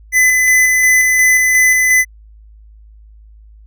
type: tone with tremolo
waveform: square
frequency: 2014 Hz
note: B6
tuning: 33 cents sharp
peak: -8 dBFS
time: 0.12-2.05 s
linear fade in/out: 50 ms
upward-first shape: square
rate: 2.8 Hz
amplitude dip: 25%
effects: added 53 Hz sine -38 dBFS peak until 3.66 s